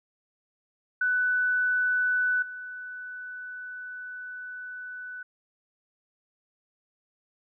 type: tone with level steps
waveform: sine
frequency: 1493 Hz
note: F#6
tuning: 15 cents sharp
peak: -22 / -36 dBFS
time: 1.01-5.23 s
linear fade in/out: 5 ms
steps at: 2.42 s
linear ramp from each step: 5 ms
effects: none